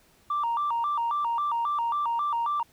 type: tone with vibrato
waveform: sine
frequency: 1046.5 Hz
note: C6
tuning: in tune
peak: -23 dBFS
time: 0.3-2.63 s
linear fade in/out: 5 ms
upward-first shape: square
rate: 3.7 Hz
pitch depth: 200 cents each way
effects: tanh soft clip ceiling -21 dBFS + pink hiss -61 dBFS RMS until 2.72 s